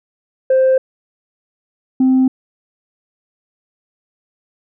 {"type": "tone pair in turn", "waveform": "sine", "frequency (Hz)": [523.3, 260.2], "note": ["C5", "C4"], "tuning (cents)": [0, -9], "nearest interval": "octave", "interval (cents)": 1209, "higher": "first", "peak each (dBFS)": -7, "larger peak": "neither", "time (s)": [[0.5, 0.78], [2, 2.28]], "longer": "neither", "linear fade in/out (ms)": 5, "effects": ["tanh soft clip ceiling -7 dBFS"]}